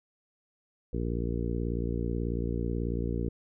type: harmonic tone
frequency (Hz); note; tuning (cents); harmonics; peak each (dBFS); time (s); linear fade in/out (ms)
58.27; A#1; 0; 1 / 2 / 3 / 4 / 5 / 6 / 7 / 8; -32 / -35 / -37 / -38 / -39 / -40 / -40 / -41; 0.93-3.29; 5
effects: none